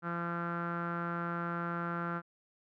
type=tone with low-pass filter; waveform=sawtooth; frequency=171 Hz; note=F3; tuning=36 cents flat; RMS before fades=-36 dBFS; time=0.02-2.22 s; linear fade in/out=50 ms; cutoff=1400 Hz; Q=7.2; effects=none